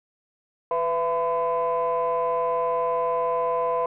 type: tone cluster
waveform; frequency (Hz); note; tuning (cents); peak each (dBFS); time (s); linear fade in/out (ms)
sine; 498.3 / 671 / 1012; B4 / E5 / B5; +15 / +31 / +42; -24 / -26 / -24; 0.71-3.86; 2
effects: tanh soft clip ceiling -16 dBFS